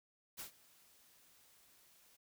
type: noise with ADSR envelope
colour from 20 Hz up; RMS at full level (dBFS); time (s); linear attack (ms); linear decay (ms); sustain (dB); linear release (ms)
white; -45; 0.37-2.17; 27; 110; -22; 15
effects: none